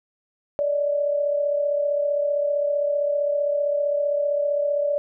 sine tone pair together, 578 / 613.4 Hz, D5 / D#5, -28 / -25 cents, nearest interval minor second, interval 103 cents, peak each -20 / -29 dBFS, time 0.59-4.98 s, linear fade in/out 0 ms, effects none

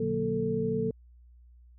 sine tone cluster, 121.1 / 148.8 / 183.8 / 233.4 / 442.3 Hz, B2 / D3 / F#3 / A#3 / A4, -34 / +23 / -11 / +2 / +9 cents, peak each -37 / -36 / -34 / -33 / -29 dBFS, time 0-0.91 s, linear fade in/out 5 ms, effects added 60 Hz sine -52 dBFS peak until 1.78 s

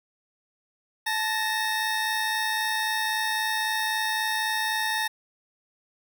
25% pulse tone pair together, 873 / 1849.8 Hz, A5 / A#6, -14 / -14 cents, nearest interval octave + minor second, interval 1300 cents, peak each -24 dBFS, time 1.06-5.08 s, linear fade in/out 10 ms, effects none

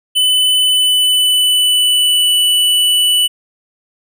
square tone with pitch glide, 3008 to 2970 Hz, F#7 to F#7, +28 to +6 cents, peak -10 dBFS, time 0.15-3.28 s, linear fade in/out 20 ms, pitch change -22 cents, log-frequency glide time 0.59-2.29 s, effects none

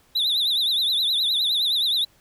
triangle tone with vibrato, 3729 Hz, A#7, in tune, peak -18 dBFS, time 0.15-2.05 s, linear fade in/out 10 ms, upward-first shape triangle, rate 9.6 Hz, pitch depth 170 cents each way, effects pink hiss -59 dBFS RMS until 2.2 s

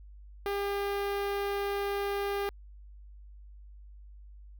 sawtooth tone with notch filter, 401.8 Hz, G4, 43 cents sharp, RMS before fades -32 dBFS, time 0.46-2.49 s, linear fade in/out 0 ms, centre 7400 Hz, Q 0.58, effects added 50 Hz sine -47 dBFS peak until 4.59 s

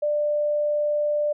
sine tone, 593 Hz, D5, 17 cents sharp, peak -20 dBFS, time 0.02-1.33 s, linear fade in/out 10 ms, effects none

